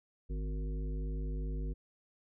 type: harmonic tone with a mistuned harmonic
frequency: 51.4 Hz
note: G#1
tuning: 17 cents flat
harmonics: 1 / 3 / 5 / 7 / 9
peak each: -34 / -44 / -48 / -51 / -53 dBFS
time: 0.29-1.74 s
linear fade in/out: 20 ms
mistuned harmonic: 7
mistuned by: +36 cents
effects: none